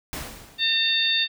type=noise with exponential decay; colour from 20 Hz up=pink; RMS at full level=-30 dBFS; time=0.13-0.92 s; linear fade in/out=0 ms; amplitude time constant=170 ms
type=harmonic tone; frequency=906 Hz; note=A#5; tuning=50 cents flat; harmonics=2 / 3 / 4 / 5; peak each=-28 / -27 / -21 / -28 dBFS; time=0.58-1.28 s; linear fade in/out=50 ms
effects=none